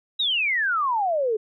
sine exponential sweep, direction down, 3913 to 415.3 Hz, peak -20 dBFS, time 0.19-1.37 s, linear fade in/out 10 ms, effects none

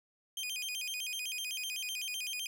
sawtooth tone with vibrato, 2794 Hz, F7, in tune, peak -33 dBFS, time 0.37-2.47 s, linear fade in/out 2 ms, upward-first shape square, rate 7.9 Hz, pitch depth 210 cents each way, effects none

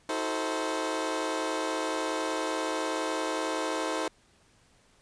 20% pulse chord, D# diminished seventh, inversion none, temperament equal with one note detuned, 318.8 / 370 / 440 / 523.3 Hz, D#4 / F#4 / A4 / C5, +42 / 0 / 0 / 0 cents, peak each -28 / -34 / -30 / -29 dBFS, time 0.09-4.08 s, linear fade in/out 2 ms, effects pink hiss -63 dBFS RMS until 5.01 s + resampled to 22050 Hz

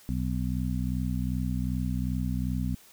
harmonic tone, 62.6 Hz, B1, 24 cents sharp, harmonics 1 / 2 / 3 / 4, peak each -31 / -32 / -32 / -34 dBFS, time 0.09-2.75 s, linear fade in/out 0 ms, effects white hiss -55 dBFS RMS until 2.92 s

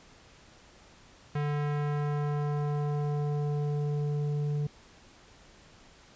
square tone with low-pass filter sweep, 146.8 Hz, D3, in tune, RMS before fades -30 dBFS, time 1.35-4.67 s, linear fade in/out 5 ms, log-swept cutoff 2200 to 320 Hz, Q 0.99, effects pink hiss -56 dBFS RMS until 6.15 s + resampled to 16000 Hz

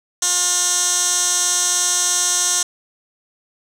15% pulse tone with band-pass filter, 357.1 Hz, F4, 39 cents sharp, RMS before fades -18 dBFS, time 0.22-2.63 s, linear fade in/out 5 ms, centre 7000 Hz, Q 4, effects none

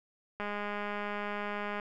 click train, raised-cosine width 0.5 ms, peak -22 dBFS, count 289, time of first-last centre 0.4-1.798 s, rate 206 Hz, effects none

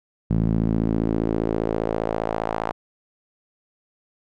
sawtooth tone with band-pass filter sweep, 55 Hz, A1, in tune, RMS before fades -23 dBFS, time 0.3-2.72 s, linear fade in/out 5 ms, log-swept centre 170 to 870 Hz, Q 1.7, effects none

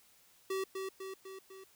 square tone with echo, 383.2 Hz, G4, 39 cents flat, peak -34 dBFS, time 0.5-0.64 s, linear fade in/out 5 ms, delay 250 ms, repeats 4, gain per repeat -4 dB, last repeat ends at 1.64 s, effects white hiss -65 dBFS RMS until 1.75 s

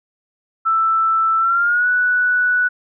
sine tone with pitch glide, 1325 to 1478.7 Hz, E6 to F#6, +9 to -1 cents, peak -13 dBFS, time 0.65-2.69 s, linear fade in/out 20 ms, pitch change +190 cents, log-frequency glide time 1.38-1.88 s, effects none

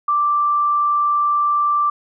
sine tone, 1174.7 Hz, D6, in tune, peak -14 dBFS, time 0.08-1.9 s, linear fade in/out 5 ms, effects none

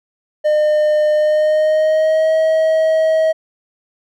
triangle tone with pitch glide, 606 to 636.9 Hz, D#5 to D#5, -46 to +40 cents, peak -9 dBFS, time 0.44-3.33 s, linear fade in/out 20 ms, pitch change +86 cents, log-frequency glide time 1.14-2.34 s, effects none

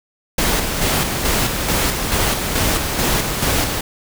pink noise with tremolo, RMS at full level -17 dBFS, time 0.38-3.81 s, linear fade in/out 5 ms, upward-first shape square, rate 2.3 Hz, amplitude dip 40%, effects none

